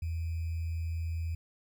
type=tone with sample-and-hold; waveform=sine; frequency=82.41 Hz; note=E2; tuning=in tune; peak=-31 dBFS; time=0.02-1.35 s; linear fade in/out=5 ms; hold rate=2450 Hz; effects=none